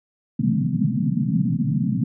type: band-pass noise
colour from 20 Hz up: pink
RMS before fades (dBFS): -21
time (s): 0.39-2.04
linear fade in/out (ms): 5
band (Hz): 120 to 260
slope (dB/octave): 96
effects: none